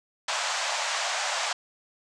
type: band-pass noise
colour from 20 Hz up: pink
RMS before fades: -29 dBFS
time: 0.28-1.53 s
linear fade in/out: 5 ms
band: 610 to 7900 Hz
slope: 48 dB/octave
effects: none